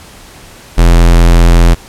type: tone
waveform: square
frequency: 42.59 Hz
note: F1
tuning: 43 cents flat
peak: -3 dBFS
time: 0.77-1.75 s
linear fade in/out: 20 ms
effects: pink hiss -35 dBFS RMS until 1.88 s + low-pass 12000 Hz 12 dB/octave